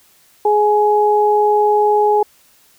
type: tone pair together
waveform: sine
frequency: 419 / 838 Hz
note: G#4 / G#5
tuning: +15 / +15 cents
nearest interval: octave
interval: 1200 cents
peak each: -13 dBFS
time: 0.45-2.23 s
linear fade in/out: 5 ms
effects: white hiss -52 dBFS RMS until 2.78 s